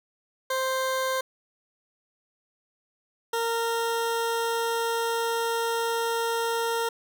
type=tone pair in turn; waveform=20% pulse; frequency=523.3 / 461.5 Hz; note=C5 / A#4; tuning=0 / -17 cents; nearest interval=major second; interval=217 cents; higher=first; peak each=-20 / -20 dBFS; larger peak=neither; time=0.5-1.21 / 3.33-6.89 s; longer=second; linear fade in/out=5 ms; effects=none